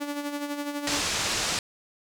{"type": "tone with tremolo", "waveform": "sawtooth", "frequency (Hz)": 289.5, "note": "D4", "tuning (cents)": -25, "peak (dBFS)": -24, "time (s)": [0, 1.01], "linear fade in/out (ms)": 20, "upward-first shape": "sine", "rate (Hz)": 12, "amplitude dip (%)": 55}
{"type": "low-pass noise", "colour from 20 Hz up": "white", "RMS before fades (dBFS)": -28, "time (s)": [0.87, 1.59], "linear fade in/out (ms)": 2, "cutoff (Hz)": 7300, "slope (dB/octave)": 24}
{"effects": []}